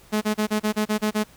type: tone bursts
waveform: sawtooth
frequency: 213.2 Hz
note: G#3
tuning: 46 cents sharp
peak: -16 dBFS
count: 9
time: 0.12-1.24 s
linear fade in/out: 20 ms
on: 96 ms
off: 32 ms
effects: pink hiss -52 dBFS RMS until 1.36 s